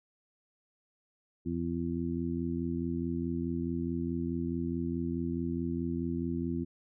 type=harmonic tone; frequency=84.7 Hz; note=E2; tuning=48 cents sharp; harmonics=1 / 2 / 3 / 4; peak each=-39 / -36 / -34 / -37 dBFS; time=1.45-6.65 s; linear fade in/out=20 ms; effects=none